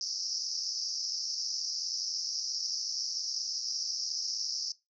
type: band-pass noise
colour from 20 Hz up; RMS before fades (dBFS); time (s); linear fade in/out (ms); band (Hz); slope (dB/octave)
white; -35; 0.01-4.72; 2; 4900 to 5700; 96
effects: noise-tail reverb RT60 0.2 s tail -19 dB re dry